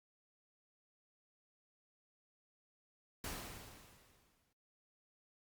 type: noise with exponential decay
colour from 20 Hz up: pink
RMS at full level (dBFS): -42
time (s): 3.24-4.53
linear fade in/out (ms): 2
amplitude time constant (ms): 280
effects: noise-tail reverb RT60 0.2 s tail -17 dB re dry + Opus 48 kbps